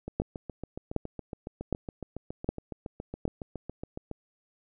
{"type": "two click trains", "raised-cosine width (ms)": 2, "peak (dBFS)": [-23, -13], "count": [30, 5], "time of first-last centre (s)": [[0.08, 4.113], [0.2, 3.253]], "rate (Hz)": [7.19, 1.31], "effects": []}